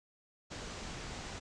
pink low-pass noise, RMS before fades -44 dBFS, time 0.5-1.4 s, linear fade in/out 20 ms, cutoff 7800 Hz, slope 48 dB/octave, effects none

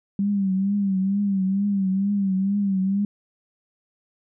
sine tone with vibrato, 196 Hz, G3, in tune, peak -19 dBFS, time 0.19-3.05 s, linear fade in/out 2 ms, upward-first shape triangle, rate 2.2 Hz, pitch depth 84 cents each way, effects none

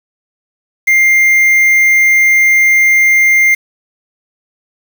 triangle tone with quantisation, 2100 Hz, C7, 6 cents sharp, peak -4 dBFS, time 0.87-3.55 s, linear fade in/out 10 ms, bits 4, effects none

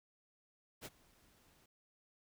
pink noise with ADSR envelope, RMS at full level -45 dBFS, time 0.81-1.66 s, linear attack 43 ms, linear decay 38 ms, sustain -24 dB, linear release 5 ms, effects none

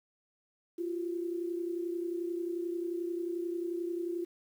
sine tone pair together, 343.1 / 374.4 Hz, F4 / F#4, -31 / +20 cents, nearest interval major second, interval 151 cents, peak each -33 / -40 dBFS, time 0.78-4.25 s, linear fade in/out 10 ms, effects 10-bit

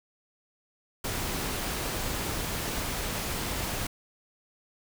pink noise, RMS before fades -32 dBFS, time 1.04-3.87 s, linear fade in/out 5 ms, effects none

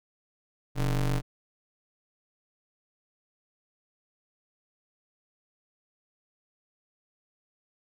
square ring-modulated tone, 75.4 Hz, D2, 46 cents sharp, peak -22 dBFS, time 0.75-1.22 s, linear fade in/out 50 ms, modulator 51.6 Hz, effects none

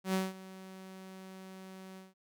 sawtooth tone with ADSR envelope, 189 Hz, F#3, 37 cents sharp, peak -24 dBFS, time 0.04-2.14 s, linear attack 99 ms, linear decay 190 ms, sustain -19 dB, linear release 170 ms, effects none

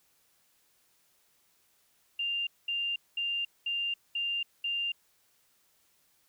sine tone bursts, 2794 Hz, F7, in tune, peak -29 dBFS, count 6, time 2.19-4.92 s, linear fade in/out 5 ms, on 280 ms, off 210 ms, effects white hiss -69 dBFS RMS until 6.28 s

